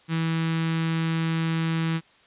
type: tone with notch filter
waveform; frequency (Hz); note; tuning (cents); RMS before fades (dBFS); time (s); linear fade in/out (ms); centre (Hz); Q
sawtooth; 163.3; E3; -16; -25; 0.08-2.01; 50; 610; 0.64
effects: white hiss -57 dBFS RMS until 2.26 s + resampled to 8000 Hz